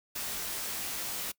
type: noise with comb filter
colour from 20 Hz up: white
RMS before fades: -36 dBFS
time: 0.15-1.32 s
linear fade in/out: 10 ms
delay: 19 ms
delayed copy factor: -0.8
effects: noise-tail reverb RT60 0.1 s tail -23 dB re dry